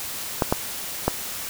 clicks, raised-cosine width 1 ms, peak -4 dBFS, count 3, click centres 0.422 / 0.525 / 1.08 s, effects white hiss -32 dBFS RMS until 1.49 s

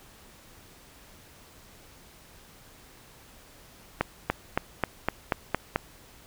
accelerating click train, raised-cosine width 0.5 ms, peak -8 dBFS, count 8, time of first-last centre 4.01-5.76 s, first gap 290 ms, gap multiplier 0.95, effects pink hiss -53 dBFS RMS until 6.26 s

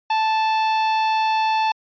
45% pulse tone, 878 Hz, A5, 4 cents flat, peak -17 dBFS, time 0.1-1.72 s, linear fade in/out 5 ms, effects resampled to 11025 Hz

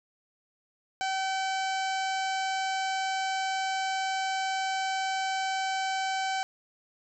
harmonic tone with a mistuned harmonic, 766 Hz, G5, 40 cents flat, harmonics 1 / 2 / 3 / 4 / 5 / 6 / 7 / 8 / 9 / 10, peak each -29 / -35 / -39 / -41 / -43 / -45 / -46 / -47 / -48 / -49 dBFS, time 1.01-6.43 s, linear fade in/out 0 ms, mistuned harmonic 5, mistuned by +65 cents, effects none

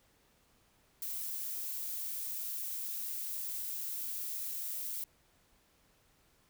violet noise, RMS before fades -39 dBFS, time 1.02-5.04 s, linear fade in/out 2 ms, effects pink hiss -69 dBFS RMS until 6.49 s

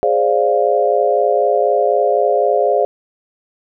sine chord, D half-diminished seventh, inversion second, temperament equal, 415.3 / 523.3 / 587.3 / 698.5 Hz, Ab4 / C5 / D5 / F5, 0 / 0 / 0 / 0 cents, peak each -17 dBFS, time 0.03-2.85 s, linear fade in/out 0 ms, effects none

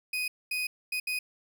35% pulse tone bursts at uneven times, 2496 Hz, D#7, 5 cents sharp, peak -27 dBFS, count 4, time 0.13-0.28 / 0.51-0.67 / 0.92-1 / 1.07-1.19 s, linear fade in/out 5 ms, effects none

